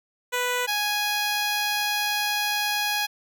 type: tone pair in turn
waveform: 10% pulse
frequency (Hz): 493.9 / 830.6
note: B4 / G#5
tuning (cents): 0 / 0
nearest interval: major sixth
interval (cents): 900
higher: second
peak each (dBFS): -15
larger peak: neither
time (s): 0.32-0.67 / 0.67-3.07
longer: second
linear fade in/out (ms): 20
effects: none